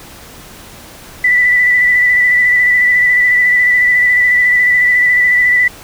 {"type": "tone with vibrato", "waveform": "sine", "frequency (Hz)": 1975.5, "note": "B6", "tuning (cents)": 0, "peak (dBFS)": -7, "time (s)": [1.24, 5.68], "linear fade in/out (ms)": 5, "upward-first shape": "square", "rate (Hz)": 14, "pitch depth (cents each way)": 18, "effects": ["pink hiss -35 dBFS RMS until 5.83 s"]}